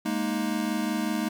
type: chord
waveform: square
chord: Ab suspended second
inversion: none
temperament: equal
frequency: 207.7 / 233.1 / 311.1 Hz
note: Ab3 / Bb3 / Eb4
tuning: 0 / 0 / 0 cents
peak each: -31 dBFS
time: 0.05-1.29 s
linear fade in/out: 10 ms
effects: 10-bit